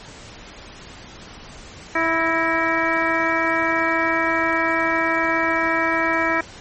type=harmonic tone with a mistuned harmonic; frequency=327.9 Hz; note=E4; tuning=9 cents flat; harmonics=1 / 2 / 3 / 4 / 5 / 6 / 7; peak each=-25 / -25 / -25 / -25 / -25 / -25 / -25 dBFS; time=1.95-6.41 s; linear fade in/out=5 ms; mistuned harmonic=6; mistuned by=-75 cents; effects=pink hiss -40 dBFS RMS until 6.6 s + MP3 32 kbps